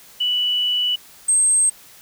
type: tone pair in turn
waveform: sine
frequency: 2960 / 8372 Hz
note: F#7 / C9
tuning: 0 / 0 cents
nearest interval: octave + tritone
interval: 1800 cents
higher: second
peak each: -17 / -13 dBFS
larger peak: second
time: 0.2-0.96 / 1.28-1.7 s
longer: first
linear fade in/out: 10 ms
effects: white hiss -46 dBFS RMS until 2.01 s